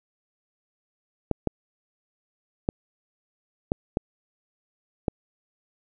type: clicks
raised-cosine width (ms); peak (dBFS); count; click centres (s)
2; -9; 6; 1.313 / 1.473 / 2.689 / 3.719 / 3.971 / 5.082
effects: none